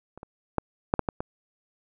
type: clicks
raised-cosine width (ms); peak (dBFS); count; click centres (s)
1; -29 / -26 / -9 / -6 / -8 / -12 / -16; 7; 0.176 / 0.231 / 0.583 / 0.939 / 0.993 / 1.088 / 1.205
effects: none